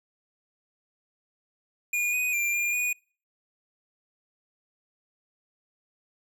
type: tone with pitch steps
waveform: square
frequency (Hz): 2435 / 2489 / 2378 / 2406 / 2462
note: D#7 / D#7 / D7 / D7 / D#7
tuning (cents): -38 / 0 / +21 / +41 / -19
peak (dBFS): -25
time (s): 1.93-2.93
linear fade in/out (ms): 5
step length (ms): 200
effects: noise-tail reverb RT60 0.4 s tail -25 dB re dry